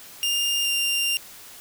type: tone pair in turn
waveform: sawtooth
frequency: 2807 / 2788 Hz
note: F7 / F7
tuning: +8 / -4 cents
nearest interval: unison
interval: 12 cents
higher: first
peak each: -18 dBFS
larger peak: neither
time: 0.23-0.65 / 0.65-1.17 s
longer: second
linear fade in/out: 0 ms
effects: white hiss -44 dBFS RMS until 1.6 s